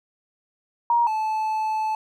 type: tone pair in turn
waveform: sine / triangle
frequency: 944 / 870.2 Hz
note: A#5 / A5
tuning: +22 / -19 cents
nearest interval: minor second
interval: 141 cents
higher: first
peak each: -16 / -20 dBFS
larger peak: first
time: 0.9-1.07 / 1.07-1.95 s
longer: second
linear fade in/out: 2 ms
effects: none